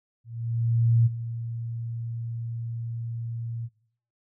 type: tone with ADSR envelope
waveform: sine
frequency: 116.1 Hz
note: A#2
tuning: 7 cents flat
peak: -16 dBFS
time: 0.24-3.69 s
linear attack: 820 ms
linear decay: 22 ms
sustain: -14 dB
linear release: 41 ms
effects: noise-tail reverb RT60 0.6 s tail -21 dB re dry